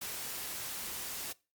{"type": "noise", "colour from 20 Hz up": "white", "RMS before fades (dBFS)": -40, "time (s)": [0.01, 1.33], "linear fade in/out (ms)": 10, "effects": ["noise-tail reverb RT60 0.3 s tail -22 dB re dry", "Opus 48 kbps"]}